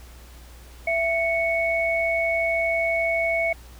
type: tone pair together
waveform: sine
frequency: 666.2 / 2217 Hz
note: E5 / C#7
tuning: +18 / 0 cents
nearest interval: octave + major sixth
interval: 2082 cents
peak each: -23 dBFS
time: 0.87-3.53 s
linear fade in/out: 5 ms
effects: added 60 Hz sine -43 dBFS peak until 3.79 s + pink hiss -50 dBFS RMS until 3.79 s